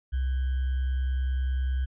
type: tone with sample-and-hold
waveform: sine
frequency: 65 Hz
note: C2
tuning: 11 cents flat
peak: -24 dBFS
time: 0.12-1.86 s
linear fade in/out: 20 ms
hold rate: 1575 Hz
effects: resampled to 8000 Hz